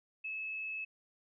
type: tone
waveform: sine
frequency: 2596 Hz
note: E7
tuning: 27 cents flat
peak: -37 dBFS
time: 0.24-0.85 s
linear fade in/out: 10 ms
effects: none